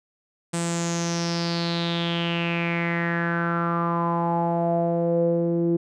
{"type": "tone with low-pass filter sweep", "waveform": "sawtooth", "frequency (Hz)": 169.8, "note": "F3", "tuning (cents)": -48, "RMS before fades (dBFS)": -24, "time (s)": [0.53, 5.77], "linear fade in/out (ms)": 10, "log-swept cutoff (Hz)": [8400, 370], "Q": 6.1, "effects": []}